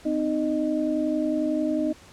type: tone cluster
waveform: sine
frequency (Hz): 256.6 / 307.7 / 617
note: C4 / D#4 / D#5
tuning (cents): -34 / -19 / -15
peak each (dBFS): -28 / -24 / -29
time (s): 0.05-1.93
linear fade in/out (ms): 10
effects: pink hiss -50 dBFS RMS until 2.12 s + low-pass 9000 Hz 12 dB/octave

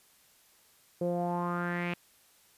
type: tone with low-pass filter sweep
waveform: sawtooth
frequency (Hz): 174.61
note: F3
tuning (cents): 0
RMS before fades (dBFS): -32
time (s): 1.01-1.94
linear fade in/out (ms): 5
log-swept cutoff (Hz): 480 to 2600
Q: 4.9
effects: white hiss -63 dBFS RMS until 2.57 s + resampled to 32000 Hz

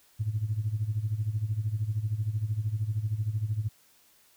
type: tone with tremolo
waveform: sine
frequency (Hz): 107.4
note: A2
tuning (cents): -41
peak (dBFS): -23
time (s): 0.19-3.69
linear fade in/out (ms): 20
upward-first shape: sine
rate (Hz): 13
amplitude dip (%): 80
effects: tanh soft clip ceiling -19 dBFS + white hiss -62 dBFS RMS until 4.36 s

